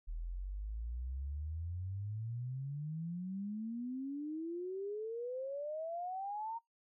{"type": "exponential sweep", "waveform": "sine", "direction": "up", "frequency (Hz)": [39.03, 932.3], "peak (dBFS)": -38, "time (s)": [0.07, 6.59], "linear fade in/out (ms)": 20, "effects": ["noise-tail reverb RT60 0.2 s tail -25 dB re dry"]}